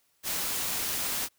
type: noise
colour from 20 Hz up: white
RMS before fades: -31 dBFS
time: 0.23-1.29 s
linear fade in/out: 50 ms
effects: white hiss -70 dBFS RMS until 1.38 s